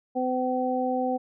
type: harmonic tone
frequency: 254.5 Hz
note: C4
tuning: 48 cents flat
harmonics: 1 / 2 / 3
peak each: -28 / -28 / -28 dBFS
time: 0.15-1.18 s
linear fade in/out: 20 ms
effects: none